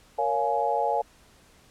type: chord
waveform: sine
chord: Bb minor seventh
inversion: none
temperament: just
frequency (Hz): 466.2 / 559.4 / 699.2 / 839.1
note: Bb4 / Db5 / F5 / Ab5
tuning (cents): 0 / +16 / +2 / +18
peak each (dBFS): -30 / -29 / -28 / -26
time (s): 0.18-1.02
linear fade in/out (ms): 10
effects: pink hiss -57 dBFS RMS until 1.7 s + low-pass 11000 Hz 12 dB/octave